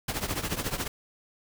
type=noise with tremolo; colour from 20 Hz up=pink; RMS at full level=-28 dBFS; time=0.08-0.88 s; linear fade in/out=5 ms; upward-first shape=triangle; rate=14 Hz; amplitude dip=85%; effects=none